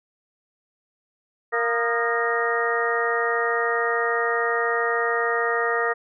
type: harmonic tone with a mistuned harmonic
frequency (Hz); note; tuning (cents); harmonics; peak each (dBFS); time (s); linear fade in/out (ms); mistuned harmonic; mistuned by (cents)
233.1; A#3; 0; 2 / 3 / 4 / 5 / 6 / 7 / 8; -25 / -29 / -34 / -27 / -32 / -36 / -25; 1.52-5.94; 20; 5; +92
effects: none